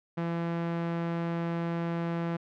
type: tone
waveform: sawtooth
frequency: 168.7 Hz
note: E3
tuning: 40 cents sharp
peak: -25 dBFS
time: 0.17-2.37 s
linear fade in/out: 10 ms
effects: low-pass 2000 Hz 12 dB/octave